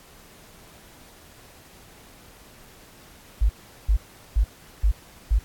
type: tone bursts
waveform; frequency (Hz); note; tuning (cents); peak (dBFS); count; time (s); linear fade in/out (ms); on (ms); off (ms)
sine; 51.91; G#1; 0; -15; 5; 3.41-5.39; 10; 84; 390
effects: pink hiss -50 dBFS RMS until 5.44 s + AAC 64 kbps